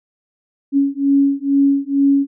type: beating tone pair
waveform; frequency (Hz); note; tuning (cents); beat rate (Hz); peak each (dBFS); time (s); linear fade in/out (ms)
sine; 277.2 / 279.4; C#4 / C#4; 0 / +14; 2.2; -15; 0.72-2.27; 50
effects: none